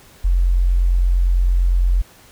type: tone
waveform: sine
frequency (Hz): 44.39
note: F1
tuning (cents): +29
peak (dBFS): -12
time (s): 0.24-2.02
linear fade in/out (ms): 10
effects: pink hiss -47 dBFS RMS until 2.31 s